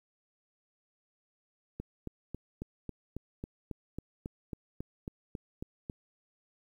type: click train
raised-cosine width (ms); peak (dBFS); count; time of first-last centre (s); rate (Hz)
3; -25; 16; 1.8-5.898; 3.66
effects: 10-bit